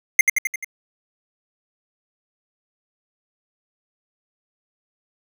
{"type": "tone with echo", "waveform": "square", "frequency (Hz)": 2100, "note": "C7", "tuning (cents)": 6, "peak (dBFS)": -8, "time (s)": [0.19, 0.21], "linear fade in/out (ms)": 2, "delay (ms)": 87, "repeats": 5, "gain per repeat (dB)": -4, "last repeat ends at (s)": 0.645, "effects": []}